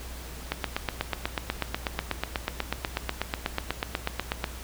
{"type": "click train", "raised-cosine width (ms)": 0.3, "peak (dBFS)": -10, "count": 33, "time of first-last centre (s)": [0.52, 4.442], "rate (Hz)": 8.16, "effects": ["added 60 Hz sine -40 dBFS peak until 4.63 s", "pink hiss -43 dBFS RMS until 4.63 s"]}